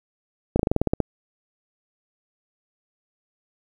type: slowing click train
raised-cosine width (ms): 2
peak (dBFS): -6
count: 10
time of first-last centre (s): 0.56-1.003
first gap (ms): 34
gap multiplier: 1.09
effects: 8-bit